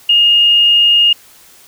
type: tone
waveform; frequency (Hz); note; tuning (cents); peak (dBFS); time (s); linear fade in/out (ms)
sine; 2844; F7; +31; -6; 0.09-1.13; 5
effects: white hiss -43 dBFS RMS until 1.67 s